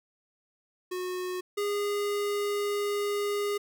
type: tone pair in turn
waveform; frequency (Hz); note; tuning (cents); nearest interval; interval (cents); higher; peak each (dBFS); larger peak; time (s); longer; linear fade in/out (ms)
square; 364.7 / 409.4; F#4 / G#4; -25 / -25; major second; 200; second; -32 / -28; second; 0.91-1.41 / 1.57-3.58; second; 10
effects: none